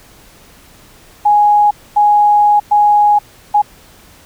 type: tone bursts at uneven times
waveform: sine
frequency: 830.6 Hz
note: G#5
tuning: in tune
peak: -6 dBFS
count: 4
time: 1.25-1.71 / 1.96-2.6 / 2.71-3.19 / 3.54-3.62 s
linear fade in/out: 10 ms
effects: pink hiss -43 dBFS RMS until 4.25 s